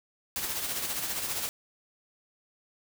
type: noise with tremolo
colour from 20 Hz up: white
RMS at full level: -31 dBFS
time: 0.36-1.49 s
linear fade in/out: 0 ms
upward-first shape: sine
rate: 15 Hz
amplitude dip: 45%
effects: none